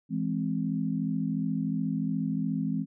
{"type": "chord", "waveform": "sine", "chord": "E augmented", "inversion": "none", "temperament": "equal", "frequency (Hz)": [164.81, 207.7, 261.6], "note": ["E3", "G#3", "B#3"], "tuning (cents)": [0, 0, 0], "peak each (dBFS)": -31, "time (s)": [0.09, 2.86], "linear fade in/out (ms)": 50, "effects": []}